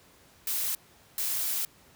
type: noise bursts at uneven times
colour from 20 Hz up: blue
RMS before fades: -30 dBFS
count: 2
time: 0.47-0.75 / 1.18-1.65 s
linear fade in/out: 2 ms
effects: pink hiss -58 dBFS RMS until 1.95 s + high-pass 60 Hz 12 dB/octave